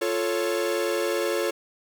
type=chord; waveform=45% pulse; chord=F augmented; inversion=none; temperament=equal; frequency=349.2 / 440 / 554.4 Hz; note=F4 / A4 / C#5; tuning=0 / 0 / 0 cents; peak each=-28 dBFS; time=0.01-1.51 s; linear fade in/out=10 ms; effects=none